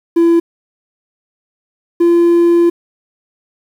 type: tone pair in turn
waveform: triangle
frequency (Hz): 336.8 / 342.5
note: E4 / F4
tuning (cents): +37 / -34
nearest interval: unison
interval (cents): 29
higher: second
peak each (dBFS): -4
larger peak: neither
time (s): 0.16-0.4 / 2-2.7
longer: second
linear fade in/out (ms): 10
effects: tanh soft clip ceiling 0 dBFS + 7-bit